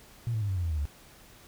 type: tone with pitch steps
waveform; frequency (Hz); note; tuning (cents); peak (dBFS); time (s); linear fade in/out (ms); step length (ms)
sine; 117.3 / 109.44 / 102.12 / 95.28 / 88.9 / 82.94 / 77.39 / 72.21; A#2 / A2 / G#2 / G2 / F2 / E2 / D#2 / D2; +11 / -9 / -29 / -49 / +31 / +11 / -9 / -29; -26; 0.27-0.854; 0; 73
effects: tanh soft clip ceiling -22 dBFS + pink hiss -54 dBFS RMS until 1.47 s